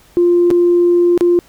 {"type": "tone with dropouts", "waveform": "sine", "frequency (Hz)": 349.2, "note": "F4", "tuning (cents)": 0, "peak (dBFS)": -7, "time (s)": [0.17, 1.39], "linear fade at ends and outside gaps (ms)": 0, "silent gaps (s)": [[0.504, 0.511], [1.177, 1.209]], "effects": ["tanh soft clip ceiling -3 dBFS", "pink hiss -48 dBFS RMS until 1.48 s"]}